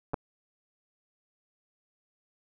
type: clicks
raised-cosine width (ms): 1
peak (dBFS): -21 / -15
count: 2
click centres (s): 0.135 / 0.142
effects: none